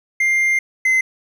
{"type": "tone pair in turn", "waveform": "triangle", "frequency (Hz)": [2100, 2058], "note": ["C7", "C7"], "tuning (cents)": [6, -29], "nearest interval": "unison", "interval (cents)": 35, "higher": "first", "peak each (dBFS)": [-12, -11], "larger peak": "second", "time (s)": [[0.2, 0.59], [0.85, 1.01]], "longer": "first", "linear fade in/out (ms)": 5, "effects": []}